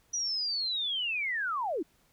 sine linear sweep, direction down, 5900 to 269.7 Hz, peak -29 dBFS, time 0.13-1.83 s, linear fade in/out 10 ms, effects pink hiss -67 dBFS RMS until 2.12 s

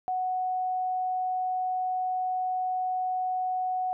sine tone, 740 Hz, F#5, in tune, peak -26 dBFS, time 0.08-3.93 s, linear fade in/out 0 ms, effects none

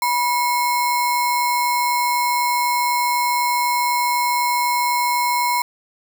sine tone with sample-and-hold, 974 Hz, B5, 24 cents flat, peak -16 dBFS, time 0.02-5.62 s, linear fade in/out 2 ms, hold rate 3150 Hz, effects none

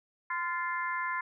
harmonic tone with a mistuned harmonic, 349.2 Hz, F4, in tune, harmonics 3 / 4 / 5 / 6, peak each -33 / -39 / -36 / -39 dBFS, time 0.3-1.21 s, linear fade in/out 5 ms, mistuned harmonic 3, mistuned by -29 cents, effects none

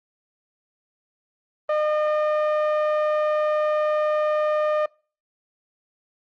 sawtooth tone with low-pass filter, 608 Hz, D#5, 40 cents flat, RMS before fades -22 dBFS, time 1.69-4.86 s, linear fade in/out 5 ms, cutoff 1300 Hz, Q 0.8, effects noise-tail reverb RT60 0.4 s tail -26 dB re dry + Opus 24 kbps

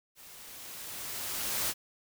white noise with level ramp, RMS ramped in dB -52 to -30 dBFS, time 0.15-1.74 s, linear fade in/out 50 ms, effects none

